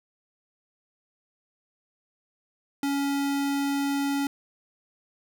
square tone, 280.1 Hz, C#4, 18 cents sharp, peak -25 dBFS, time 2.83-4.27 s, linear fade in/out 2 ms, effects none

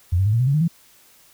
sine tone with pitch steps, 87.7 / 96.19 / 105.51 / 115.72 / 126.93 / 139.22 / 152.69 / 167.48 Hz, F2 / G2 / G#2 / A#2 / B2 / C#3 / D#3 / E3, +8 / -32 / +28 / -12 / +48 / +8 / -32 / +28 cents, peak -15 dBFS, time 0.12-0.68 s, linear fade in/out 10 ms, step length 70 ms, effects white hiss -53 dBFS RMS until 1.33 s

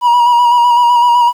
triangle tone with vibrato, 962 Hz, B5, 46 cents flat, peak -4 dBFS, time 0.01-1.33 s, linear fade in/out 50 ms, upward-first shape square, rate 7.9 Hz, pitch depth 27 cents each way, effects 7-bit

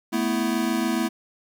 square chord, A suspended second, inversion none, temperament equal, 220 / 246.9 / 329.6 Hz, A3 / B3 / E4, 0 / 0 / 0 cents, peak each -27 dBFS, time 0.12-1.09 s, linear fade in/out 20 ms, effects 9-bit

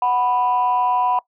sine tone pair together, 740 / 987.8 Hz, F#5 / B5, 0 / 0 cents, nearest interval perfect fourth, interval 500 cents, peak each -18 / -17 dBFS, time 0.02-1.19 s, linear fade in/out 2 ms, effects noise-tail reverb RT60 0.1 s tail -20 dB re dry + tanh soft clip ceiling -10 dBFS

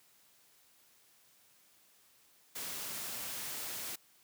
white noise, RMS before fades -41 dBFS, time 2.55-3.96 s, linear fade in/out 10 ms, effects white hiss -66 dBFS RMS until 4.23 s + high-pass 80 Hz 12 dB/octave

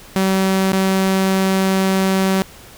sawtooth tone with dropouts, 191 Hz, G3, 45 cents flat, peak -10 dBFS, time 0.16-2.42 s, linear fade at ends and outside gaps 0 ms, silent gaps 0.721-0.731 s, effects pink hiss -41 dBFS RMS until 2.77 s

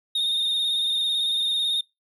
triangle tone with vibrato, 3681 Hz, A#7, 23 cents flat, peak -20 dBFS, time 0.15-1.81 s, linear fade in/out 5 ms, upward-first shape square, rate 18 Hz, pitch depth 27 cents each way, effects noise-tail reverb RT60 0.2 s tail -23 dB re dry

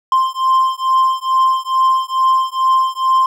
triangle beating tone pair, 1046.5 / 1048.8 Hz, C6 / C6, 0 / +4 cents, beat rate 2.3 Hz, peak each -13 dBFS, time 0.12-3.26 s, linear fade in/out 2 ms, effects none

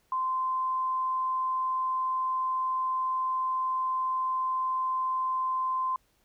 sine tone, 1037 Hz, C6, 16 cents flat, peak -26 dBFS, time 0.12-5.96 s, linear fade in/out 2 ms, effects pink hiss -69 dBFS RMS until 6.24 s

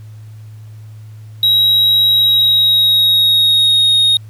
triangle tone with pitch glide, 3839 to 3730 Hz, B7 to A#7, -50 to 0 cents, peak -7 dBFS, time 1.43-4.17 s, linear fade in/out 2 ms, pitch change -50 cents, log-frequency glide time 2.08-3.98 s, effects added 108 Hz sine -31 dBFS peak until 4.29 s + pink hiss -52 dBFS RMS until 4.29 s

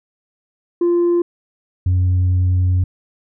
sine tone pair in turn, 346.7 / 91.04 Hz, F4 / F#2, -13 / -28 cents, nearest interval octave + major seventh, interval 2315 cents, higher first, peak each -10 dBFS, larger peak neither, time 0.81-1.22 / 1.86-2.84 s, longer second, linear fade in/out 5 ms, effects tanh soft clip ceiling -11 dBFS

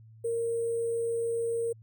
sine tone with sample-and-hold, 463.5 Hz, A#4, 10 cents flat, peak -27 dBFS, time 0.24-1.73 s, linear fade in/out 10 ms, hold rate 8820 Hz, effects added 111 Hz sine -50 dBFS peak until 1.82 s

